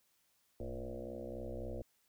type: tone with frequency modulation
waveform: sine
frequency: 287.1 Hz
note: D4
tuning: 39 cents flat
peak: -40 dBFS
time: 0.6-1.82 s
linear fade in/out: 2 ms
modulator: 63.7 Hz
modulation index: 5
effects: white hiss -75 dBFS RMS until 2.08 s